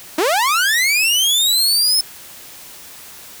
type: linear sweep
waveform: sawtooth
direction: up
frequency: 290.6 to 5274 Hz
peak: -10 dBFS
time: 0.18-2.01 s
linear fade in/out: 5 ms
effects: white hiss -38 dBFS RMS until 3.4 s